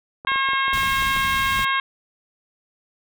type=clicks; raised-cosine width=1 ms; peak=-22 dBFS; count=12; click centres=0.249 / 0.318 / 0.359 / 0.488 / 0.534 / 0.681 / 0.73 / 0.775 / 0.833 / 1.024 / 1.164 / 1.592 s
type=harmonic tone; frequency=539 Hz; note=C#5; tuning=49 cents flat; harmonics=2 / 3 / 4 / 5 / 6 / 7; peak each=-22 / -24 / -26 / -31 / -30 / -32 dBFS; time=0.27-1.8 s; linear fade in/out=2 ms
type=band-stop noise; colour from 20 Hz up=pink; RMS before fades=-31 dBFS; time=0.73-1.65 s; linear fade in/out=5 ms; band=230 to 1800 Hz; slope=24 dB/octave
effects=none